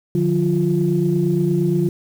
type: tone cluster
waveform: sine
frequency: 150.1 / 178.7 / 348.8 Hz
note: D3 / F3 / F4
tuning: +38 / +40 / -2 cents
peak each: -19 dBFS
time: 0.15-1.89 s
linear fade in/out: 2 ms
effects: tanh soft clip ceiling -6 dBFS + 7-bit